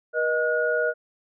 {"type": "tone cluster", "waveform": "sine", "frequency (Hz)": [480.8, 621, 1446], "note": ["B4", "D#5", "F#6"], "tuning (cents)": [-46, -3, -40], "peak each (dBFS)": -25, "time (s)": [0.13, 0.94], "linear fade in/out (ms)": 50, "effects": []}